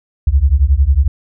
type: beating tone pair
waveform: sine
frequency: 63.8 / 74.8 Hz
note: C2 / D2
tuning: -43 / +32 cents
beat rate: 11 Hz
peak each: -11 dBFS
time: 0.27-1.08 s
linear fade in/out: 5 ms
effects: none